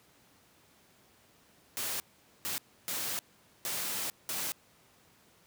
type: noise bursts at uneven times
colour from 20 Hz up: white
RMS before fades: -35 dBFS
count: 5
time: 1.77-2 / 2.45-2.58 / 2.88-3.19 / 3.65-4.1 / 4.29-4.52 s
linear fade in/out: 0 ms
effects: pink hiss -63 dBFS RMS until 5.46 s + high-pass 100 Hz 12 dB/octave